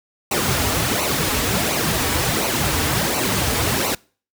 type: noise with flanger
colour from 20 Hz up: pink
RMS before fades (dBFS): -20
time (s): 0.31-3.95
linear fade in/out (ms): 5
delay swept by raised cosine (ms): 0.58 to 5.78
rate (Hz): 1.4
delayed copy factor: -0.7
effects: noise-tail reverb RT60 0.4 s tail -25 dB re dry + high-pass 60 Hz 12 dB/octave